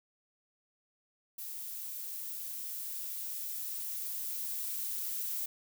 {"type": "noise with level ramp", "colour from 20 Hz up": "violet", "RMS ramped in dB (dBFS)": [-42, -36], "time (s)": [1.38, 5.46], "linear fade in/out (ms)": 5, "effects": []}